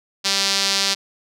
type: tone with band-pass filter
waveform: sawtooth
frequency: 196 Hz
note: G3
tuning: in tune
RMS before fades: -20 dBFS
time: 0.24-0.95 s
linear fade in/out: 20 ms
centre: 4700 Hz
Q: 2.2
effects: none